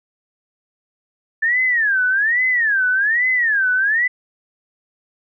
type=tone with vibrato; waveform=sine; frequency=1743 Hz; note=A6; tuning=17 cents flat; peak=-14 dBFS; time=1.42-4.08 s; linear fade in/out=10 ms; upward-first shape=sine; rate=1.2 Hz; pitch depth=270 cents each way; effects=none